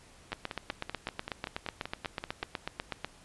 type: two click trains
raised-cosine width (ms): 0.3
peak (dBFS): -20 / -17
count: 12 / 23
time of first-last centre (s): 0.32-2.431 / 0.33-3.046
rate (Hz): 5.21 / 8.1
effects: pink hiss -57 dBFS RMS until 3.24 s + resampled to 24000 Hz